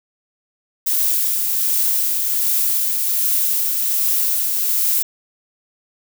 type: noise with tremolo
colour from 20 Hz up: violet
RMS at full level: -17 dBFS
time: 0.86-5.03 s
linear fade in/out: 10 ms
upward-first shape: triangle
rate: 1.3 Hz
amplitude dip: 30%
effects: none